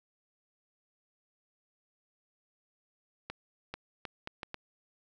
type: accelerating click train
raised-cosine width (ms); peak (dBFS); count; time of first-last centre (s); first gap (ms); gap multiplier
0.3; -22; 6; 3.3-4.543; 440; 0.71
effects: none